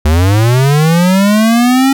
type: linear sweep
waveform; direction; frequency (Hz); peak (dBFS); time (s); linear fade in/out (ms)
square; up; 72.4 to 274; -7; 0.05-1.93; 5
effects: none